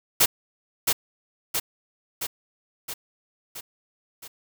white noise with echo, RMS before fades -17 dBFS, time 0.2-0.26 s, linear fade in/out 10 ms, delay 670 ms, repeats 6, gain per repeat -4 dB, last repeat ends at 4.28 s, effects none

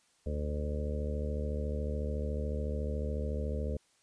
harmonic tone with a mistuned harmonic, 73.9 Hz, D2, 11 cents sharp, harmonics 1 / 2 / 3 / 4 / 5 / 6 / 7 / 8, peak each -33 / -43 / -41 / -49 / -50 / -42 / -42 / -46 dBFS, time 0.26-3.77 s, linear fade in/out 5 ms, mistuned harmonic 8, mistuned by +18 cents, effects white hiss -69 dBFS RMS until 4.02 s + resampled to 22050 Hz

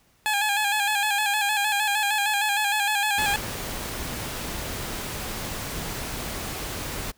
15% pulse tone with vibrato, 830.6 Hz, G#5, in tune, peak -15 dBFS, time 0.26-3.36 s, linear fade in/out 0 ms, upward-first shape square, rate 6.5 Hz, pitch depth 49 cents each way
pink noise, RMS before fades -32 dBFS, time 3.17-7.12 s, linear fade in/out 20 ms
effects pink hiss -62 dBFS RMS until 7.17 s

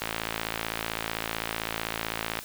click train, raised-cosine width 0.3 ms, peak -12 dBFS, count 133, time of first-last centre 0.02-2.39 s, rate 55.7 Hz, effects white hiss -43 dBFS RMS until 2.44 s

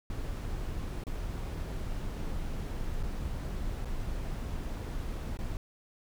brown noise with dropouts, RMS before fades -35 dBFS, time 0.1-5.57 s, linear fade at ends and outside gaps 1 ms, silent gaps 1.038-1.068 / 3.029-3.034 / 3.848-3.855 / 5.372-5.389 s, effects none

